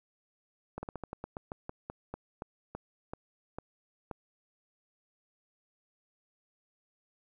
slowing click train, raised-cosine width 1 ms, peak -24 dBFS, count 17, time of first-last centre 0.78-4.112 s, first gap 50 ms, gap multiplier 1.17, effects 11-bit

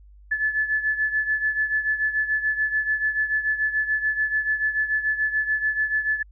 sine beating tone pair, 1728 / 1734.9 Hz, A6 / A6, -32 / -25 cents, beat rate 6.9 Hz, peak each -22 / -27 dBFS, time 0.31-6.23 s, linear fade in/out 10 ms, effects added 50 Hz sine -46 dBFS peak until 6.31 s

